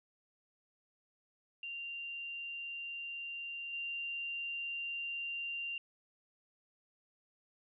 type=tone with level steps; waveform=sine; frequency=2778 Hz; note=F7; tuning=10 cents flat; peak=-40 / -37 dBFS; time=1.63-5.78 s; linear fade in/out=2 ms; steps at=3.73 s; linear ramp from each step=2 ms; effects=none